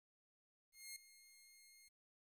10% pulse tone with ADSR envelope, 2137 Hz, C7, 36 cents sharp, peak -39 dBFS, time 0.72-1.89 s, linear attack 240 ms, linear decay 4 ms, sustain -16 dB, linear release 14 ms, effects 13-bit

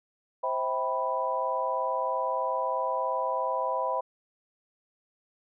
sine chord, C major seventh, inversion none, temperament equal with one note detuned, 523.3 / 646.4 / 784 / 987.8 Hz, C5 / E5 / G5 / B5, 0 / -34 / 0 / 0 cents, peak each -32 / -33 / -35 / -29 dBFS, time 0.43-4.01 s, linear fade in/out 10 ms, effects none

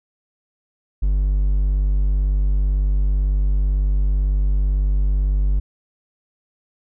triangle tone, 49 Hz, G1, in tune, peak -13 dBFS, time 1.02-5.6 s, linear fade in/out 10 ms, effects none

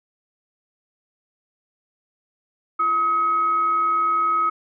sine tone with frequency modulation, 1272 Hz, D#6, 38 cents sharp, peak -17 dBFS, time 2.79-4.5 s, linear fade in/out 10 ms, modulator 930 Hz, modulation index 0.2, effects none

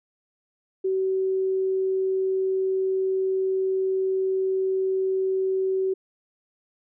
sine tone, 380 Hz, F#4, 46 cents sharp, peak -21 dBFS, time 0.84-5.94 s, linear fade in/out 10 ms, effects none

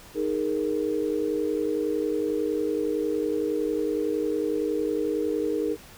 sine chord, D# suspended fourth, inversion none, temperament equal, 311.1 / 415.3 / 466.2 Hz, D#4 / G#4 / A#4, 0 / 0 / 0 cents, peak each -28 dBFS, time 0.14-5.77 s, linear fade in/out 50 ms, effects pink hiss -48 dBFS RMS until 5.97 s

